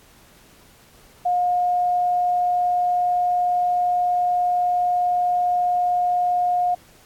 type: tone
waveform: sine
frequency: 715 Hz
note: F5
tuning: 41 cents sharp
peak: -17 dBFS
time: 1.25-6.75 s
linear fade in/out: 10 ms
effects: pink hiss -52 dBFS RMS until 7.05 s + AAC 64 kbps